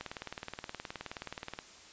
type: click train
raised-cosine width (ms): 0.3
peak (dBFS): -23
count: 31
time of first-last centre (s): 0.01-1.589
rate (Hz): 19
effects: white hiss -54 dBFS RMS until 1.92 s + resampled to 16000 Hz